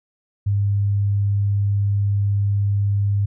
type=tone; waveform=sine; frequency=100.9 Hz; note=G#2; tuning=49 cents flat; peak=-16 dBFS; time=0.46-3.26 s; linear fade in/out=10 ms; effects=none